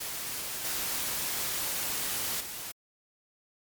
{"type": "noise with level steps", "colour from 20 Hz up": "white", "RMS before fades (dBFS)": [-36, -32, -39], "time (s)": [0, 2.72], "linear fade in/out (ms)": 10, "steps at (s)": [0.64, 2.4], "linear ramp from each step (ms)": 10, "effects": ["MP3 96 kbps"]}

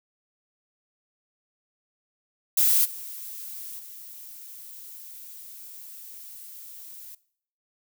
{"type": "noise with level steps", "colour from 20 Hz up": "violet", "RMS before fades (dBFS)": [-20, -38, -43], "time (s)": [2.57, 7.15], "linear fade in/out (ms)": 5, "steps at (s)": [2.84, 3.78], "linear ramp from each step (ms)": 20, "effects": ["noise-tail reverb RT60 0.6 s tail -20 dB re dry"]}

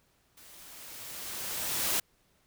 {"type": "noise with level ramp", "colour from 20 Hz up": "white", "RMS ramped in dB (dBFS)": [-54, -28], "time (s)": [0.37, 2], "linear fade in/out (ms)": 5, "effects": ["pink hiss -69 dBFS RMS until 2.46 s"]}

